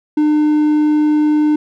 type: tone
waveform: triangle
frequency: 301.8 Hz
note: D4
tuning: 47 cents sharp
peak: -8 dBFS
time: 0.17-1.56 s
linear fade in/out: 5 ms
effects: none